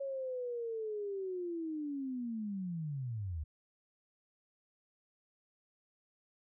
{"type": "linear sweep", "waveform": "sine", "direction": "down", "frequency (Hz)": [554.4, 71.7], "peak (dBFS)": -36, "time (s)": [0, 3.44], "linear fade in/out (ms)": 10, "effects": []}